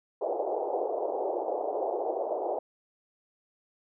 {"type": "band-pass noise", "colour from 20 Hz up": "pink", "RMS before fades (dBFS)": -31, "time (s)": [0.21, 2.59], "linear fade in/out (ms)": 5, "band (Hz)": [380, 810], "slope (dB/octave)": 48, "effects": []}